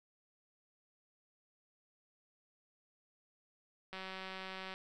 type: click train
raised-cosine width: 0.3 ms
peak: -29 dBFS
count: 154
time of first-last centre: 3.93-4.74 s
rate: 189 Hz
effects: none